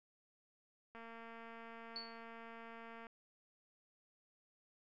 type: click train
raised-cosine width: 0.5 ms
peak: -39 dBFS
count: 486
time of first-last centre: 0.95-3.068 s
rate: 229 Hz
type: tone with exponential decay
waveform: sine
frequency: 4449 Hz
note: C#8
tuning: 5 cents sharp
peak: -40 dBFS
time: 1.96-2.24 s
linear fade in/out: 1 ms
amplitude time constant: 59 ms
effects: none